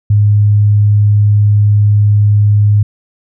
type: tone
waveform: sine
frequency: 103.83 Hz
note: G#2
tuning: in tune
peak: -5 dBFS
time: 0.1-2.83 s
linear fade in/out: 5 ms
effects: none